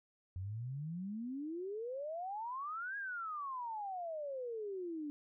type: exponential two-way sweep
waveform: sine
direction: up then down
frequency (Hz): 88.7 to 1661.2 to 286.9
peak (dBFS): -39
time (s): 0.36-5.1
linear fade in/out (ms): 0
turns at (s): 2.97
effects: none